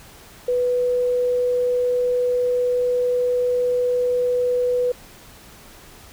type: tone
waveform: sine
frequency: 493.9 Hz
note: B4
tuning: in tune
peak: -17 dBFS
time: 0.48-4.92 s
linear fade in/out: 5 ms
effects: pink hiss -45 dBFS RMS until 6.12 s